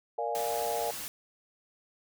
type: chord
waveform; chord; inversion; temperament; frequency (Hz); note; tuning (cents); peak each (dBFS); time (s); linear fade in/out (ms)
sine; Bb dominant seventh; none; equal; 466.2 / 587.3 / 698.5 / 830.6; Bb4 / D5 / F5 / Ab5; 0 / 0 / 0 / 0; -35 / -36 / -34 / -35; 0.18-0.91; 5
type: noise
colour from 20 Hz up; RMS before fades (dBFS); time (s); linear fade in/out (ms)
white; -39; 0.35-1.08; 0
effects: none